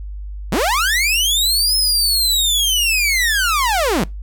sawtooth linear two-way sweep, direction up then down, 137.4 to 5190 to 137.4 Hz, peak -11 dBFS, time 0.52-4.04 s, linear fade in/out 5 ms, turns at 1.76 s, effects noise-tail reverb RT60 0.2 s tail -22 dB re dry + added 50 Hz sine -26 dBFS peak until 4.22 s

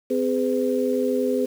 sine tone cluster, 256.6 / 413.9 / 506 Hz, C4 / G#4 / B4, -34 / -6 / +42 cents, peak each -24 dBFS, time 0.1-1.46 s, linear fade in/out 10 ms, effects 7-bit

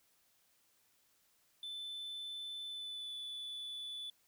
sine tone with pitch glide, 3520 to 3470 Hz, A7 to A7, 0 to -25 cents, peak -39 dBFS, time 1.63-4.1 s, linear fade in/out 2 ms, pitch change -25 cents, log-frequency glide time 2.66-3.15 s, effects tanh soft clip ceiling -41 dBFS + white hiss -73 dBFS RMS until 4.27 s

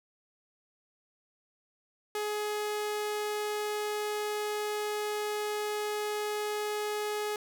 sawtooth tone, 420.2 Hz, G#4, 20 cents sharp, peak -27 dBFS, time 2.15-7.36 s, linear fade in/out 2 ms, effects 10-bit

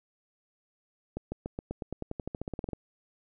accelerating click train, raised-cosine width 2 ms, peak -21 dBFS, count 19, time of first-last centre 1.17-2.733 s, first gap 150 ms, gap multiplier 0.93, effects none

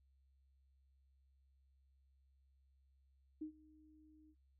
sine tone with ADSR envelope, 309.3 Hz, D#4, 10 cents flat, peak -40 dBFS, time 3.41-4.35 s, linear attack 9 ms, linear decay 96 ms, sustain -23 dB, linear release 54 ms, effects noise-tail reverb RT60 0.1 s tail -18 dB re dry + added 67 Hz sine -70 dBFS peak until 4.59 s

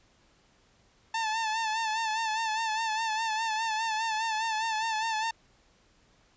sawtooth tone with vibrato, 885 Hz, A5, 10 cents sharp, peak -24 dBFS, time 1.14-5.31 s, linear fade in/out 5 ms, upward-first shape sine, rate 4.9 Hz, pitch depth 53 cents each way, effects pink hiss -64 dBFS RMS until 6.36 s + resampled to 16000 Hz

